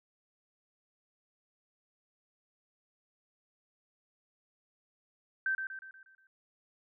sine tone with echo, 1554 Hz, G6, 16 cents flat, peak -28 dBFS, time 5.46-5.55 s, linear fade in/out 2 ms, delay 120 ms, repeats 6, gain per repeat -6 dB, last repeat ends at 6.27 s, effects none

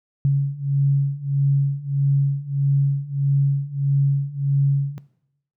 sine beating tone pair, 138.59 / 140.19 Hz, C#3 / C#3, 0 / +20 cents, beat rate 1.6 Hz, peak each -21 / -19 dBFS, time 0.25-4.98 s, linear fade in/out 0 ms, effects noise-tail reverb RT60 0.8 s tail -18 dB re dry

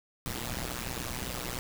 pink noise with amplitude modulation, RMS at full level -32 dBFS, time 0.26-1.59 s, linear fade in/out 0 ms, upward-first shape sine, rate 123 Hz, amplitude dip 100%, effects none

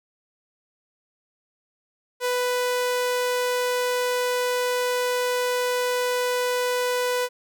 sawtooth tone, 495.5 Hz, B4, 6 cents sharp, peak -18 dBFS, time 2.2-7.29 s, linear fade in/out 50 ms, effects none

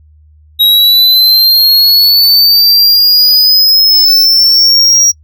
square linear sweep, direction up, 3808 to 5690 Hz, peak -4 dBFS, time 0.59-5.12 s, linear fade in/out 20 ms, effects noise-tail reverb RT60 0.1 s tail -26 dB re dry + added 76 Hz sine -39 dBFS peak until 5.23 s

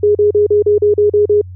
sine tone bursts, 415.3 Hz, G#4, in tune, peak -7 dBFS, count 9, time 0.03-1.414 s, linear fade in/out 5 ms, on 120 ms, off 38 ms, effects added 91 Hz sine -28 dBFS peak until 1.55 s

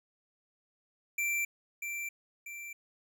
square tone with echo, 2349 Hz, D7, in tune, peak -30 dBFS, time 1.18-1.45 s, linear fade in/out 5 ms, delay 640 ms, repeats 2, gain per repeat -6 dB, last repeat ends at 2.73 s, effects none

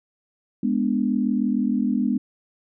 sine chord, G# diminished, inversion none, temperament equal, 207.7 / 246.9 / 293.7 Hz, G#3 / B3 / D4, 0 / 0 / 0 cents, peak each -23 / -22 / -27 dBFS, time 0.63-2.18 s, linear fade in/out 5 ms, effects none

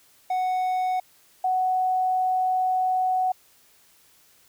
triangle / sine tone pair in turn, 740 / 742.9 Hz, F#5 / F#5, 0 / +7 cents, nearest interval unison, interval 7 cents, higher second, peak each -20 dBFS, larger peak neither, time 0.3-1 / 1.44-3.32 s, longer second, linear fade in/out 5 ms, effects white hiss -58 dBFS RMS until 4.48 s

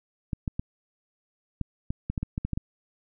clicks, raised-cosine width 5 ms, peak -16 dBFS, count 12, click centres 0.332 / 0.478 / 0.595 / 1.613 / 1.905 / 2.1 / 2.178 / 2.23 / 2.379 / 2.45 / 2.533 / 2.575 s, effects none

